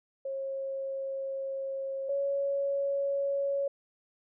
sine tone pair in turn, 541 / 557.5 Hz, C#5 / C#5, -42 / +10 cents, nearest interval minor second, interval 52 cents, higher second, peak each -32 / -27 dBFS, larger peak second, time 0.25-2.09 / 2.09-3.68 s, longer first, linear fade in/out 5 ms, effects none

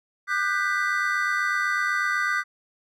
triangle chord, G major seventh, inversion second, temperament equal with one note detuned, 1202.1 / 1480 / 1568 / 1975.5 Hz, D6 / F#6 / G6 / B6, +40 / 0 / 0 / 0 cents, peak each -26 dBFS, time 0.27-2.44 s, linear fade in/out 50 ms, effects none

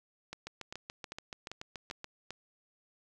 two click trains, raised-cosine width 0.2 ms, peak -24 / -24 dBFS, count 6 / 12, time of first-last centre 0.33-2.306 / 0.47-2.044 s, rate 2.53 / 6.99 Hz, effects none

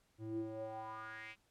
square tone with band-pass filter sweep, 110 Hz, A2, in tune, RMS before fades -45 dBFS, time 0.18-1.36 s, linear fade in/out 50 ms, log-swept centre 220 to 2600 Hz, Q 5.2, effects pink hiss -75 dBFS RMS until 1.5 s + low-pass 12000 Hz 12 dB/octave

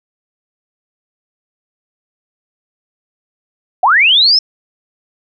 sine linear sweep, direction up, 659.3 to 5370 Hz, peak -6 dBFS, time 3.83-4.39 s, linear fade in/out 5 ms, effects none

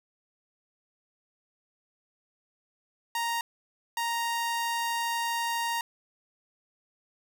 sawtooth tone pair in turn, 932.3 / 932.3 Hz, A#5 / A#5, 0 / 0 cents, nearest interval unison, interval 0 cents, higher neither, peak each -24 / -24 dBFS, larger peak neither, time 3.15-3.41 / 3.97-5.81 s, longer second, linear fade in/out 2 ms, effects none

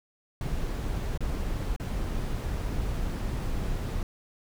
brown noise with dropouts, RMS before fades -30 dBFS, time 0.41-4.03 s, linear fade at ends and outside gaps 2 ms, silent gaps 1.176-1.206 / 1.763-1.798 s, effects none

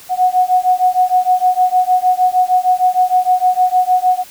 sine beating tone pair, 731 / 737.5 Hz, F#5 / F#5, -21 / -6 cents, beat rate 6.5 Hz, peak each -13 dBFS, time 0.09-4.24 s, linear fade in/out 50 ms, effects white hiss -39 dBFS RMS until 4.3 s

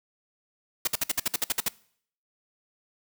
white noise bursts, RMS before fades -25 dBFS, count 11, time 0.85-1.685 s, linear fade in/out 5 ms, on 25 ms, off 56 ms, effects noise-tail reverb RT60 0.6 s tail -22 dB re dry

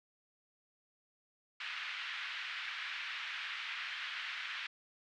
pink band-pass noise, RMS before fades -42 dBFS, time 1.6-4.67 s, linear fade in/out 5 ms, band 1500 to 3400 Hz, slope 24 dB/octave, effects none

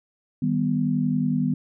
sine chord, Eb augmented, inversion none, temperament equal, 155.56 / 196 / 246.9 Hz, Eb3 / G3 / B3, 0 / 0 / 0 cents, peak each -25 / -26 / -23 dBFS, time 0.42-1.54 s, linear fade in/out 5 ms, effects none

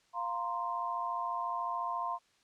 sine chord, F suspended fourth, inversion none, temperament equal, 698.5 / 932.3 / 1046.5 Hz, F5 / Bb5 / C6, 0 / 0 / 0 cents, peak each -39 / -38 / -35 dBFS, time 0.13-2.19 s, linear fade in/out 50 ms, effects white hiss -69 dBFS RMS until 2.43 s + low-pass 6000 Hz 12 dB/octave

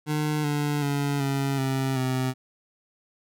25% pulse tone with pitch steps, 151.4 / 146.75 / 142.24 / 137.88 / 133.64 / 129.54 Hz, D#3 / D3 / C#3 / C#3 / C3 / C3, -47 / -1 / +45 / -9 / +37 / -17 cents, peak -20 dBFS, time 0.06-2.34 s, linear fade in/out 50 ms, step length 380 ms, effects none

